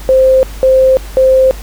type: tone bursts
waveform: sine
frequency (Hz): 523.3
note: C5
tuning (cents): 0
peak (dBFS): -4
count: 3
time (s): 0.09-1.51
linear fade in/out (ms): 0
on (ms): 340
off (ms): 200
effects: added 50 Hz sine -24 dBFS peak until 1.62 s + pink hiss -33 dBFS RMS until 1.62 s